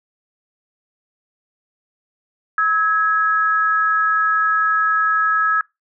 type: tone pair together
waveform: sine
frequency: 1292.3 / 1661.2 Hz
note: E6 / G#6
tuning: -35 / 0 cents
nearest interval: major third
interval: 435 cents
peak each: -16 / -18 dBFS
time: 2.58-5.61 s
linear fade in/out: 2 ms
effects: noise-tail reverb RT60 0.2 s tail -23 dB re dry